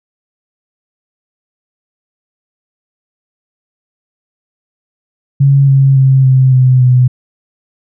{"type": "tone with pitch steps", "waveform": "sine", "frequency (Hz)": [138.59, 135.97, 133.41, 130.89, 128.42, 125.99], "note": ["C#3", "C#3", "C3", "C3", "C3", "B2"], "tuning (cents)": [0, -33, 34, 1, -32, 35], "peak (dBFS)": -4, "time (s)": [5.4, 7.08], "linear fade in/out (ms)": 10, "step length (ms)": 280, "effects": []}